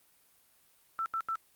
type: tone bursts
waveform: sine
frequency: 1331 Hz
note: E6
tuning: 16 cents sharp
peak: -30 dBFS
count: 3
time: 0.99-1.355 s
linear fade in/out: 0 ms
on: 69 ms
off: 79 ms
effects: white hiss -66 dBFS RMS until 1.55 s + Opus 32 kbps